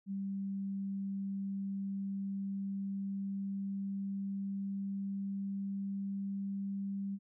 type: tone with pitch glide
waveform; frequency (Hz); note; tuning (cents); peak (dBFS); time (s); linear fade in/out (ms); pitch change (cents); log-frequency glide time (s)
sine; 196 to 197.36; G3 to G3; 0 to +12; -35; 0.06-7.19; 50; +12; 0.54-6.96
effects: none